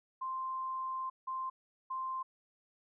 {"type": "tone bursts at uneven times", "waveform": "sine", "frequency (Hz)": 1046, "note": "C6", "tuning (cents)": -1, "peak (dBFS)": -35, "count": 3, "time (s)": [[0.21, 1.1], [1.27, 1.5], [1.9, 2.23]], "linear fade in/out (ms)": 10, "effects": []}